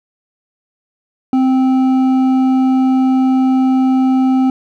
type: tone with hard clipping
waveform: sine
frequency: 260.8 Hz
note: C4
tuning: 5 cents flat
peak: -11 dBFS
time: 1.33-4.5 s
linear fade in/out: 2 ms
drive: 7 dB
effects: none